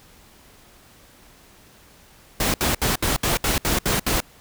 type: noise bursts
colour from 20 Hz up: pink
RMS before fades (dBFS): -21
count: 9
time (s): 2.4-4.204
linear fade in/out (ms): 2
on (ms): 140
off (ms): 68
effects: pink hiss -51 dBFS RMS until 4.4 s